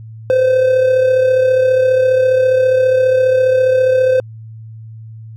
triangle tone with amplitude modulation, 515 Hz, C5, 28 cents flat, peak -5 dBFS, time 0.3-4.2 s, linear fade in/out 0 ms, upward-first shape sine, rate 34.8 Hz, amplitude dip 45%, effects added 111 Hz sine -30 dBFS peak until 5.36 s

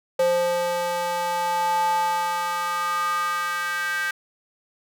square tone with high-pass filter sweep, 174.61 Hz, F3, in tune, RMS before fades -24 dBFS, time 0.19-4.11 s, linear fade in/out 5 ms, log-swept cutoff 550 to 1600 Hz, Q 5.6, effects none

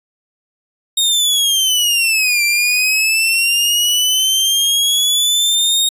sawtooth linear two-way sweep, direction down then up, 3731 to 2349 to 3731 Hz, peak -9 dBFS, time 0.97-5.89 s, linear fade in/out 5 ms, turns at 2.43 s, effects resampled to 32000 Hz

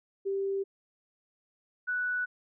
sine tone pair in turn, 392 / 1480 Hz, G4 / F#6, 0 / 0 cents, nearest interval octave + major seventh, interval 2300 cents, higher second, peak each -28 / -28 dBFS, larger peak neither, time 0.25-0.64 / 1.87-2.26 s, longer neither, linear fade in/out 20 ms, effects none

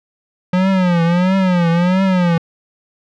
square tone with vibrato, 179.4 Hz, F3, 47 cents sharp, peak -12 dBFS, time 0.53-2.38 s, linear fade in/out 5 ms, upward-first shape triangle, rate 1.5 Hz, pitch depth 140 cents each way, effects low-pass 3000 Hz 12 dB/octave

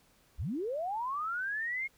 sine linear sweep, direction up, 41.2 to 2174 Hz, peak -32 dBFS, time 0.38-1.88 s, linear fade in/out 20 ms, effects pink hiss -66 dBFS RMS until 1.97 s

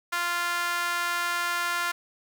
sawtooth tone with high-pass filter, 347.7 Hz, F4, 8 cents flat, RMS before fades -28 dBFS, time 0.12-1.92 s, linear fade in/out 10 ms, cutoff 1300 Hz, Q 2.3, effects none

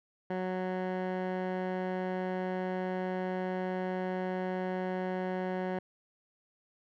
15% pulse tone with low-pass filter, 184.7 Hz, F#3, 3 cents flat, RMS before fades -34 dBFS, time 0.3-5.79 s, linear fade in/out 5 ms, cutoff 1600 Hz, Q 0.95, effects none

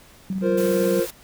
sine tone with tremolo, 190 Hz, F#3, 46 cents sharp, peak -22 dBFS, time 0.3-1 s, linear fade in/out 2 ms, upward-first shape square, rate 18 Hz, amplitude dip 35%
triangle chord, F suspended fourth, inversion none, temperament just, 349.2 / 465.6 / 523.8 Hz, F4 / Bb4 / C5, 0 / -2 / +2 cents, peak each -21 dBFS, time 0.41-1.07 s, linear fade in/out 50 ms
white noise, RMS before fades -35 dBFS, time 0.57-1.11 s, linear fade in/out 10 ms
effects pink hiss -50 dBFS RMS until 1.23 s

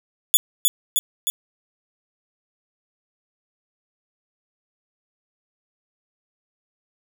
5% pulse tone with echo, 3435 Hz, A7, 42 cents flat, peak -3 dBFS, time 0.34-0.37 s, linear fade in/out 0 ms, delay 310 ms, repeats 3, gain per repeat -3 dB, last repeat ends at 1.3 s, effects none

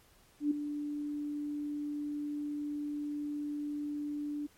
sine tone with ADSR envelope, 293.7 Hz, D4, in tune, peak -24 dBFS, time 0.4-4.47 s, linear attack 110 ms, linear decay 7 ms, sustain -10 dB, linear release 13 ms, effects pink hiss -64 dBFS RMS until 4.57 s + MP3 64 kbps

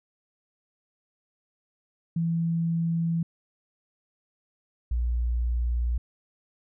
sine tone pair in turn, 166.5 / 59.52 Hz, E3 / A#1, +18 / +37 cents, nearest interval octave + tritone, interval 1781 cents, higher first, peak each -23 dBFS, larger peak neither, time 2.16-3.23 / 4.91-5.98 s, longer neither, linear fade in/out 5 ms, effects none

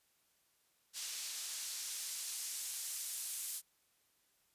white noise with band-pass filter sweep, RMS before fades -43 dBFS, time 0.93-3.62 s, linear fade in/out 50 ms, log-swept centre 5100 to 9500 Hz, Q 0.9, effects white hiss -75 dBFS RMS until 4.54 s + resampled to 32000 Hz

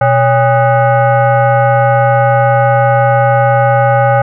sine tone with frequency modulation, 123.47 Hz, B2, in tune, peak -6 dBFS, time 0.01-4.22 s, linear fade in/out 5 ms, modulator 684 Hz, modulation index 1.5, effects none

